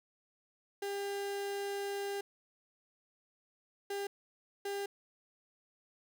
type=tone bursts at uneven times; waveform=35% pulse; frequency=400.2 Hz; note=G4; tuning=36 cents sharp; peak=-34 dBFS; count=3; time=0.82-2.21 / 3.9-4.07 / 4.65-4.86 s; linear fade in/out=5 ms; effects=none